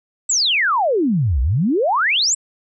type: exponential two-way sweep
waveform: sine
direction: down then up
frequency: 8100 to 58.27 to 8100 Hz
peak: -14 dBFS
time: 0.29-2.35 s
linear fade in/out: 10 ms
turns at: 1.41 s
effects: none

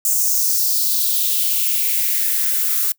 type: noise with high-pass filter sweep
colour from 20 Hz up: violet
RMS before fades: -18 dBFS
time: 0.05-2.92 s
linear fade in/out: 2 ms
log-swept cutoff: 7100 to 1200 Hz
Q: 2.9
effects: noise-tail reverb RT60 0.1 s tail -23 dB re dry

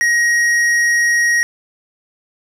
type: tone with hard clipping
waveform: sine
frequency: 1887 Hz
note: A#6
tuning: 21 cents sharp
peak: -13 dBFS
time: 0.01-1.43 s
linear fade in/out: 0 ms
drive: 9 dB
effects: none

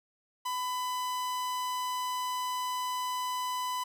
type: tone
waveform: 45% pulse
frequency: 1000 Hz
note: B5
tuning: 21 cents sharp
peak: -31 dBFS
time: 0.45-3.84 s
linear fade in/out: 10 ms
effects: none

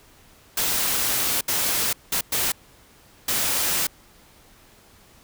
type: noise bursts at uneven times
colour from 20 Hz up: white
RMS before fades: -23 dBFS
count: 5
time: 0.57-1.41 / 1.48-1.93 / 2.12-2.21 / 2.32-2.52 / 3.28-3.87 s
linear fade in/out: 5 ms
effects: pink hiss -53 dBFS RMS until 5.23 s

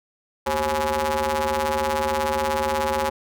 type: ring-modulated tone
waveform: sawtooth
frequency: 151.5 Hz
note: D#3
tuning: 46 cents flat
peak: -14 dBFS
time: 0.46-3.1 s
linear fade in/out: 10 ms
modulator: 690 Hz
effects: none

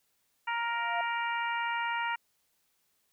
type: harmonic tone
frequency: 467.9 Hz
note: A#4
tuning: 6 cents sharp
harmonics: 2 / 3 / 4 / 5 / 6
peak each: -32 / -36 / -37 / -39 / -42 dBFS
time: 0.47-2.16 s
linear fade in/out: 10 ms
type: tone with exponential growth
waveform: sine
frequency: 697 Hz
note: F5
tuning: 4 cents flat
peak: -29 dBFS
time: 0.57-1.01 s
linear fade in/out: 2 ms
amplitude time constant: 95 ms
effects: white hiss -74 dBFS RMS until 3.12 s

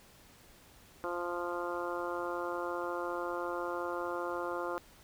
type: harmonic tone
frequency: 174.61 Hz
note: F3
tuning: in tune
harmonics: 2 / 3 / 4 / 5 / 6 / 7 / 8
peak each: -39 / -39 / -44 / -44 / -42 / -43 / -44 dBFS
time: 1.04-4.78 s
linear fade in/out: 0 ms
effects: pink hiss -59 dBFS RMS until 5.03 s

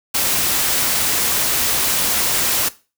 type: noise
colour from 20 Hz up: white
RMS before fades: -18 dBFS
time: 0.14-2.69 s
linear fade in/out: 10 ms
effects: noise-tail reverb RT60 0.3 s tail -17 dB re dry

